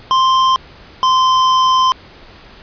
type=tone pair in turn; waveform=square; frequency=1046.5 / 1036.9 Hz; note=C6 / C6; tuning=0 / -16 cents; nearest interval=unison; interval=16 cents; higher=first; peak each=-10 dBFS; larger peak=neither; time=0.11-0.56 / 1.03-1.92 s; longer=second; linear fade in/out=0 ms; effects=pink hiss -40 dBFS RMS until 2.62 s + resampled to 11025 Hz